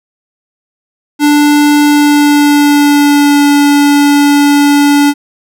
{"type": "tone with pitch glide", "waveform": "square", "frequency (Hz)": [293.7, 287.7], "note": ["D4", "D4"], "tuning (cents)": [0, -36], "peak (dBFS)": -5, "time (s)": [1.19, 5.14], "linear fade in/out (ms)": 50, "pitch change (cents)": -36, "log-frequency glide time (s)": [1.83, 3.45], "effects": []}